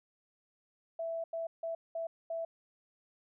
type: tone bursts at uneven times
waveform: sine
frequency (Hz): 661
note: E5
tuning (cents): +5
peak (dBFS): -34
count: 5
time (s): 0.99-1.24 / 1.33-1.47 / 1.63-1.75 / 1.95-2.07 / 2.3-2.45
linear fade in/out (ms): 5
effects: none